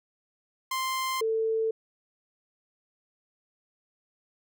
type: tone pair in turn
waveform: sawtooth / sine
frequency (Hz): 1046.5 / 445.2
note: C6 / A4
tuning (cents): 0 / +20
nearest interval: octave + minor third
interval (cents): 1480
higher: first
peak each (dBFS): -24 / -24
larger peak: neither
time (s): 0.71-1.21 / 1.21-1.71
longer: neither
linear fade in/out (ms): 5
effects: none